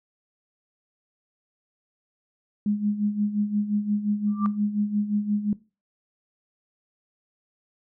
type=tone with tremolo; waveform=sine; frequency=207.7 Hz; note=G#3; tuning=in tune; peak=-19 dBFS; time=2.66-5.53 s; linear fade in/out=2 ms; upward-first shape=sine; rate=5.7 Hz; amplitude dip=70%
type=tone with exponential growth; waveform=sine; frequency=1179 Hz; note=D6; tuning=6 cents sharp; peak=-23 dBFS; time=4.27-4.46 s; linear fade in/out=0 ms; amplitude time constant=40 ms
effects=noise-tail reverb RT60 0.3 s tail -20 dB re dry